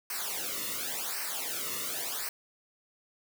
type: noise with flanger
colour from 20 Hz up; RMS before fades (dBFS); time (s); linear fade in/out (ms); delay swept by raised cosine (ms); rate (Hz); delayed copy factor
white; -35; 0.1-2.29; 2; 0.28 to 1.28; 0.91; -0.9
effects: none